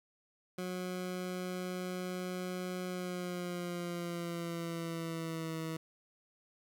20% pulse tone with pitch glide, 182.1 to 161.3 Hz, F#3 to E3, -27 to -37 cents, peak -32 dBFS, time 0.58-5.77 s, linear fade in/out 5 ms, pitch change -210 cents, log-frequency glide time 2.86-5.57 s, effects none

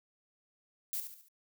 violet noise with echo, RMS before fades -36 dBFS, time 0.93-1 s, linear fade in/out 0 ms, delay 71 ms, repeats 4, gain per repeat -7 dB, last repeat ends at 1.284 s, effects none

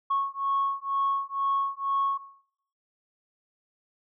sine beating tone pair, 1100 / 1102.1 Hz, C#6 / C#6, -14 / -10 cents, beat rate 2.1 Hz, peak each -27 / -28 dBFS, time 0.1-2.18 s, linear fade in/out 10 ms, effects noise-tail reverb RT60 0.7 s tail -18 dB re dry + tanh soft clip ceiling -18 dBFS

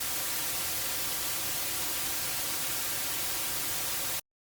white noise with comb filter, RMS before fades -32 dBFS, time 0-4.2 s, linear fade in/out 10 ms, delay 4.7 ms, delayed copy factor -0.55, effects Opus 48 kbps

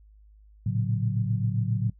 sine tone cluster, 110.8 / 118.3 / 139.9 / 182.9 Hz, A2 / A#2 / C#3 / F#3, +13 / +26 / +16 / -20 cents, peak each -26 / -31 / -31 / -31 dBFS, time 0.66-1.9 s, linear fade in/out 5 ms, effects noise-tail reverb RT60 0.1 s tail -22 dB re dry + added 52 Hz sine -51 dBFS peak until 1.99 s

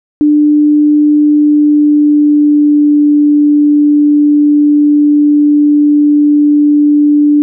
sine tone with pitch glide, 297.7 to 294.3 Hz, D4 to D4, +24 to +4 cents, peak -4 dBFS, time 0.21-7.42 s, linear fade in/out 0 ms, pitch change -20 cents, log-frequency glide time 1.13-3.06 s, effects none

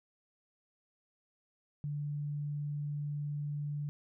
sine tone, 146.4 Hz, D3, 5 cents flat, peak -34 dBFS, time 1.84-3.89 s, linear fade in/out 0 ms, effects none

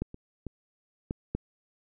clicks, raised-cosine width 3 ms, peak -17 / -29 / -23 / -18 / -16 dBFS, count 5, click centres 0.02 / 0.144 / 0.467 / 1.109 / 1.35 s, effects none

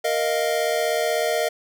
square chord, Bb suspended fourth, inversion none, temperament equal, 466.2 / 622.3 / 698.5 Hz, Bb4 / Eb5 / F5, 0 / 0 / 0 cents, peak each -26 / -24 / -27 dBFS, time 0.04-1.49 s, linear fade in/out 10 ms, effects none

